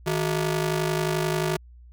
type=ring-modulated tone; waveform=sawtooth; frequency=263.4 Hz; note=C4; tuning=12 cents sharp; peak=-16 dBFS; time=0.06-1.57 s; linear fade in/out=10 ms; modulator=106 Hz; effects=added 60 Hz sine -45 dBFS peak until 1.92 s